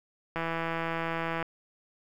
click train, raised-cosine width 0.5 ms, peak -17 dBFS, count 177, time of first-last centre 0.36-1.427 s, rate 165 Hz, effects 9-bit

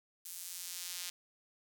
sawtooth tone with high-pass filter sweep, 177.3 Hz, F3, 26 cents sharp, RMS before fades -44 dBFS, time 0.25-1.1 s, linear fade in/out 5 ms, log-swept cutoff 9000 to 3900 Hz, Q 0.76, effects none

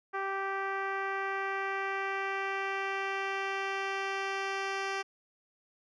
10% pulse tone with low-pass filter sweep, 390 Hz, G4, 9 cents flat, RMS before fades -34 dBFS, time 0.13-5.03 s, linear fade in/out 20 ms, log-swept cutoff 1500 to 4400 Hz, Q 1.3, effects none

